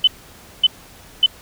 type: tone bursts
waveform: sine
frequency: 3022 Hz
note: F#7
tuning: 36 cents sharp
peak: -8 dBFS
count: 3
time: 0.04-1.262 s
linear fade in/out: 5 ms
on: 34 ms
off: 560 ms
effects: pink hiss -44 dBFS RMS until 1.41 s